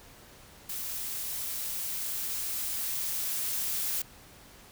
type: noise with level ramp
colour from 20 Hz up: blue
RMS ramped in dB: -36 to -31 dBFS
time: 0.69-4.02 s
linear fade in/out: 5 ms
effects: pink hiss -53 dBFS RMS until 4.71 s